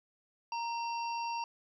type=harmonic tone with a mistuned harmonic; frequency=932.3 Hz; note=A#5; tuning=in tune; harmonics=1 / 3 / 5 / 6; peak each=-34 / -44 / -48 / -50 dBFS; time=0.52-1.44 s; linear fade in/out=2 ms; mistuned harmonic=3; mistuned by=-50 cents; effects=12-bit